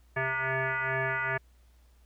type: tone with frequency modulation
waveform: sine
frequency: 130.81 Hz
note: C3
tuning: in tune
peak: -27 dBFS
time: 0.16-1.38 s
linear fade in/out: 10 ms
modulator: 264 Hz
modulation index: 7.6
effects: added 60 Hz sine -57 dBFS peak until 2.05 s + pink hiss -69 dBFS RMS until 2.05 s